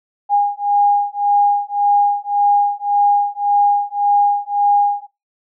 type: beating tone pair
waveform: sine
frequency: 815 / 816.8 Hz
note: G#5 / G#5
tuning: -33 / -29 cents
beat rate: 1.8 Hz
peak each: -15 dBFS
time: 0.29-5.07 s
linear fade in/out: 50 ms
effects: noise-tail reverb RT60 0.2 s tail -21 dB re dry